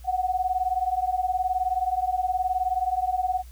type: beating tone pair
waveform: sine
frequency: 730 / 749 Hz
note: F#5 / F#5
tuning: -24 / +21 cents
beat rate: 19 Hz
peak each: -26 / -25 dBFS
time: 0.04-3.43 s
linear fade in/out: 50 ms
effects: added 60 Hz sine -41 dBFS peak until 3.51 s + white hiss -56 dBFS RMS until 3.51 s